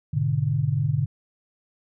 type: chord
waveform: sine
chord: G# diminished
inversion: none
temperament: equal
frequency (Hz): 103.83 / 123.47 / 146.83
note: G#2 / B2 / D3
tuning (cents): 0 / 0 / 0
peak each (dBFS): -27 / -25 / -23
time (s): 0.13-1.06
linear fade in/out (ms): 10
effects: none